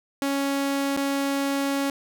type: tone with dropouts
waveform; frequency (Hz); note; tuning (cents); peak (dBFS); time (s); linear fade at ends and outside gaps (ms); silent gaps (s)
sawtooth; 277.5; C#4; +2; -19; 0.22-1.9; 1; 0.965-0.972
effects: none